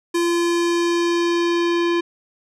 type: tone with low-pass filter sweep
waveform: square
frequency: 343.1 Hz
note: F4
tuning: 31 cents flat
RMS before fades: -19 dBFS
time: 0.14-2.01 s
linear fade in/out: 10 ms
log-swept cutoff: 9800 to 3400 Hz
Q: 1.1
effects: none